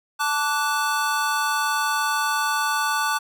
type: chord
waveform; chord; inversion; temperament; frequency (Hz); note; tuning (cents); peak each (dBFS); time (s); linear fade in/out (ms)
square; D major; second; equal with one note detuned; 880 / 1159.2 / 1480; A5 / D6 / F#6; 0 / -23 / 0; -26; 0.19-3.19; 20
effects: none